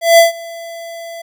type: tone with ADSR envelope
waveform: square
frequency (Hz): 671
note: E5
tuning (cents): +31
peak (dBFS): -3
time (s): 0.01-1.22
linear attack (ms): 170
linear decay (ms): 140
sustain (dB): -24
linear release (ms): 8
effects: none